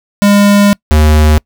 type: tone pair in turn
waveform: square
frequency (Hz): 203 / 76.48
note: G#3 / D#2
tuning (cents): -39 / -29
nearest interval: octave + perfect fourth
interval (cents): 1690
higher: first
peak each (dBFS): -5 / -5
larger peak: neither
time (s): 0.22-0.73 / 0.91-1.38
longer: first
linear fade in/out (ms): 0
effects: noise-tail reverb RT60 0.1 s tail -26 dB re dry